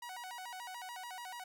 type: tone with vibrato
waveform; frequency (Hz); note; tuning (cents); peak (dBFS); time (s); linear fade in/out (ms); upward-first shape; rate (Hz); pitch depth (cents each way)
sawtooth; 845; G#5; +30; -40; 0.02-1.44; 5; square; 6.9; 220
effects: none